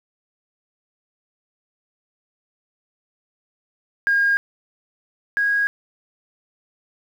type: tone pair in turn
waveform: sine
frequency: 1622 / 1644.6 Hz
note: G#6 / G#6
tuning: -41 / -17 cents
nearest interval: unison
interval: 24 cents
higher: second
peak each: -14 / -16 dBFS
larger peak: first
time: 4.07-4.37 / 5.37-5.67 s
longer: neither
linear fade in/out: 0 ms
effects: tanh soft clip ceiling -10 dBFS + 8-bit